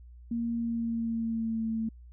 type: tone with pitch glide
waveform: sine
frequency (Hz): 233.1 to 223.5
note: A#3 to A3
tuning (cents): 0 to +27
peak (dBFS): -28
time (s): 0.31-1.89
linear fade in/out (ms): 5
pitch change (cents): -73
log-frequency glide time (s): 0.55-1.71
effects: added 60 Hz sine -47 dBFS peak until 2.12 s